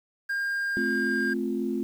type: tone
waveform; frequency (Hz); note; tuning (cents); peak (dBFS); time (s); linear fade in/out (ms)
triangle; 1607; G6; +43; -24; 0.29-1.34; 10
type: chord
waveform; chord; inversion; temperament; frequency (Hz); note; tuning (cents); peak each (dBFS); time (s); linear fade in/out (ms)
sine; F major; first; just; 218.3 / 261.9 / 349.2; A3 / C4 / F4; -13 / +2 / 0; -30; 0.77-1.83; 0
effects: tanh soft clip ceiling -13 dBFS + 9-bit